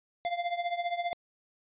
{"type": "tone with tremolo", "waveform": "square", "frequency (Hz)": 696, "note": "F5", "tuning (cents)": -6, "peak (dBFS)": -27, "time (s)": [0.25, 1.13], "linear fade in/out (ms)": 0, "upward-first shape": "triangle", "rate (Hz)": 15, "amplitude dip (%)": 85, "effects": ["resampled to 8000 Hz"]}